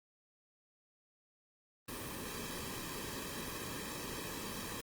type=noise with comb filter; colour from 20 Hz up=pink; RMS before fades=-43 dBFS; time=1.88-4.81 s; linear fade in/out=5 ms; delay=1.4 ms; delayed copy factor=-0.65; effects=Opus 32 kbps

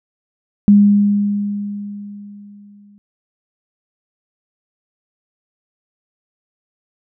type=tone with exponential decay; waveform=sine; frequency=203.9 Hz; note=G#3; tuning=32 cents flat; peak=-4 dBFS; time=0.68-2.98 s; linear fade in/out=0 ms; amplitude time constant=500 ms; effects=none

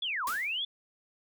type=linear two-way sweep; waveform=sine; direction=down then up; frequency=3520 to 932 to 3520 Hz; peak=-30 dBFS; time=0.02-0.65 s; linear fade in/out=5 ms; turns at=0.25 s
type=noise with exponential decay; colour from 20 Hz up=white; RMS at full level=-35 dBFS; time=0.27-0.6 s; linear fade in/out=2 ms; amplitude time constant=71 ms
effects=none

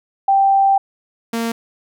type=tone pair in turn; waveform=sine / sawtooth; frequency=784 / 230 Hz; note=G5 / A#3; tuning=0 / -23 cents; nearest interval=octave + major sixth; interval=2123 cents; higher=first; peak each=-10 / -15 dBFS; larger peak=first; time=0.28-0.78 / 1.33-1.52 s; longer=first; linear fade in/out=5 ms; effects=none

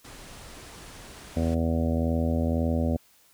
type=low-pass noise; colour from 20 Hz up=pink; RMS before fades=-45 dBFS; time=0.04-1.55 s; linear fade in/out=10 ms; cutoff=11000 Hz; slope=48 dB/octave
type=harmonic tone; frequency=81.9 Hz; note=E2; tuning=11 cents flat; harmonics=1 / 2 / 3 / 4 / 5 / 6 / 7 / 8 / 9; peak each=-26 / -32 / -27 / -38 / -40 / -36 / -33 / -41 / -41 dBFS; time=1.36-2.97 s; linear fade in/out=10 ms
effects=white hiss -60 dBFS RMS until 3.33 s

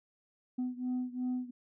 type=beating tone pair; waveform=sine; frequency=250.2 / 253 Hz; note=B3 / B3; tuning=+23 / +42 cents; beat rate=2.8 Hz; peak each=-33 / -35 dBFS; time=0.58-1.51 s; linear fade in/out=10 ms; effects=tanh soft clip ceiling -29 dBFS

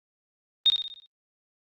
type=tone with echo; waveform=sine; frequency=3689 Hz; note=A#7; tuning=19 cents flat; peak=-15 dBFS; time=0.66-0.7 s; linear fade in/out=0 ms; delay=60 ms; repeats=6; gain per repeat=-6 dB; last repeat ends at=1.06 s; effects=Opus 32 kbps

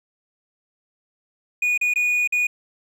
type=tone with dropouts; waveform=triangle; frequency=2459 Hz; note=D#7; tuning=21 cents flat; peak=-16 dBFS; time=1.62-2.47 s; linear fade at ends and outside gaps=5 ms; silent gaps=1.777-1.812 / 1.938-1.958 / 2.275-2.323 s; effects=none

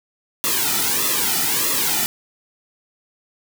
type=noise with flanger; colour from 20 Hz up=white; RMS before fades=-20 dBFS; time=0.44-2.06 s; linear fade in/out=0 ms; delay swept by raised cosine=1.3 to 1.87 ms; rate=1.6 Hz; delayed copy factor=-1; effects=none

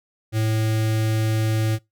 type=tone with notch filter; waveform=square; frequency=110 Hz; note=A2; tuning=in tune; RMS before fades=-21 dBFS; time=0.32-1.79 s; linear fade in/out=50 ms; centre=980 Hz; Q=1.8; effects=noise-tail reverb RT60 0.2 s tail -24 dB re dry

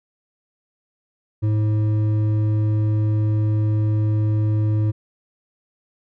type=tone with hard clipping; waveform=sine; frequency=107 Hz; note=A2; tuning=48 cents flat; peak=-18 dBFS; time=1.42-4.92 s; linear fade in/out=20 ms; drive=7 dB; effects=none

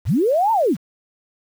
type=linear two-way sweep; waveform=sine; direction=up then down; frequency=51.91 to 929 to 125.5 Hz; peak=-14 dBFS; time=0.05-0.77 s; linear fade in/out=50 ms; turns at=0.52 s; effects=7-bit

